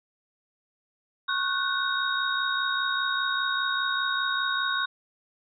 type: tone cluster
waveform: sine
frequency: 1095 / 1461 / 1526 / 3755 Hz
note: C#6 / F#6 / G6 / A#7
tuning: -22 / -22 / -47 / +12 cents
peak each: -30 dBFS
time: 1.28-4.86 s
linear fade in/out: 10 ms
effects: none